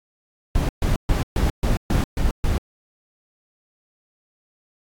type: noise bursts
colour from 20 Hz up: brown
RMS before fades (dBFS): -19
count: 8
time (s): 0.55-2.58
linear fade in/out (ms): 2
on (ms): 140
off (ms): 130
effects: AAC 64 kbps